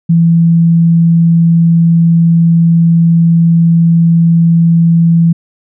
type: tone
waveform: sine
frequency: 167.1 Hz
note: E3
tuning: 24 cents sharp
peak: -4 dBFS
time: 0.09-5.33 s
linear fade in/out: 10 ms
effects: none